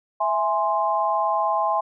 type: chord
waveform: sine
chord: E augmented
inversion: none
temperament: equal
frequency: 659.3 / 830.6 / 1046.5 Hz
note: E5 / G#5 / B#5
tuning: 0 / 0 / 0 cents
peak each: -25 / -23 / -23 dBFS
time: 0.2-1.81 s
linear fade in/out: 10 ms
effects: none